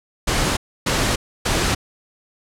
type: noise bursts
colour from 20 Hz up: pink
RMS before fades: -19 dBFS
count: 3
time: 0.27-1.75 s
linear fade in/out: 10 ms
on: 300 ms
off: 290 ms
effects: low-pass 9000 Hz 12 dB/octave